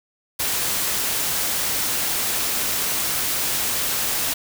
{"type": "noise", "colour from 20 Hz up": "white", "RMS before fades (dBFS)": -23, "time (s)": [0.39, 4.34], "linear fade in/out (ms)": 10, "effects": []}